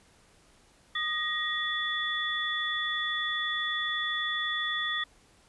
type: tone cluster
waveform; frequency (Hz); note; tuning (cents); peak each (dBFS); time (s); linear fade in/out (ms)
sine; 1232 / 1886 / 3448; D#6 / A#6 / A7; -17 / +20 / -36; -36 / -31 / -32; 0.95-5.04; 5
effects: pink hiss -61 dBFS RMS until 5.48 s + resampled to 24000 Hz